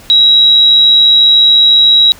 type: tone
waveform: sine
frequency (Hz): 3862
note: B7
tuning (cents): -39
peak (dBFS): -3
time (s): 0.1-2.12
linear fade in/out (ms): 0
effects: pink hiss -37 dBFS RMS until 2.19 s